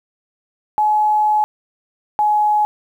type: tone pair in turn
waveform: sine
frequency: 849 / 842.6 Hz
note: G#5 / G#5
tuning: +38 / +25 cents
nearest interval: unison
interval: 13 cents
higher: first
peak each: -12 dBFS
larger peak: neither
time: 0.78-1.44 / 2.19-2.65 s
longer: first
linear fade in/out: 0 ms
effects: 8-bit